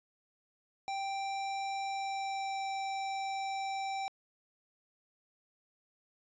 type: tone with pitch glide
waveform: square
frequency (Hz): 784 to 779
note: G5 to G5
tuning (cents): 0 to -11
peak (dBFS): -35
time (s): 0.88-4.08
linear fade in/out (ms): 0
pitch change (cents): -11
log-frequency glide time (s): 1.83-2.66
effects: resampled to 16000 Hz